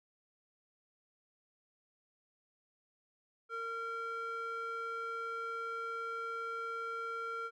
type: tone with band-pass filter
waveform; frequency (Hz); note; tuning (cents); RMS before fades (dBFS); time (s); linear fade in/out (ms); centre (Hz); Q
square; 458.7; A#4; -28; -40; 3.49-7.51; 50; 1200; 4.1
effects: none